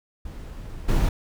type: noise with level steps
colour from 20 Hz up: brown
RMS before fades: -36 / -19 dBFS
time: 0.25-1.09 s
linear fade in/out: 5 ms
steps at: 0.88 s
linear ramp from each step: 10 ms
effects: none